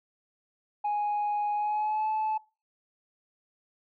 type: tone with pitch glide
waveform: sine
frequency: 830.6 to 866.9 Hz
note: G#5 to A5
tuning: 0 to -26 cents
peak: -24 dBFS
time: 0.84-2.38 s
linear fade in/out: 10 ms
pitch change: +74 cents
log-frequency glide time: 1.54-2.08 s
effects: noise-tail reverb RT60 0.3 s tail -22 dB re dry + tanh soft clip ceiling -24 dBFS